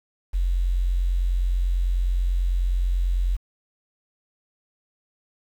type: tone with quantisation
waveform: sine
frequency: 44.61 Hz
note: F1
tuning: 38 cents sharp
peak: -19 dBFS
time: 0.33-3.37 s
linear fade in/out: 20 ms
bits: 8
effects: none